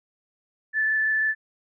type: tone with frequency modulation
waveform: sine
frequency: 1748 Hz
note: A6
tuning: 12 cents flat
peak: -20 dBFS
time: 0.73-1.35 s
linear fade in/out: 50 ms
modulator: 26.3 Hz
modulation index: 0.74
effects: none